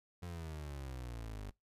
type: exponential sweep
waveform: 30% pulse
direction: down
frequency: 89.8 to 49.28 Hz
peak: -40 dBFS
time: 0.22-1.51 s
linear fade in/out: 10 ms
effects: noise-tail reverb RT60 0.2 s tail -24 dB re dry + resampled to 32000 Hz